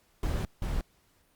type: noise bursts at uneven times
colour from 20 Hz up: brown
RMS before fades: -30 dBFS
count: 2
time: 0.23-0.45 / 0.62-0.81 s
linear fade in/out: 2 ms
effects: pink hiss -67 dBFS RMS until 1.35 s + Opus 48 kbps